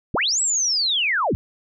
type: linear two-way sweep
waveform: sine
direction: up then down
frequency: 40.66 to 7902 to 40.66 Hz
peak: -18 dBFS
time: 0.14-1.35 s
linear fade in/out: 0 ms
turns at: 0.41 s
effects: none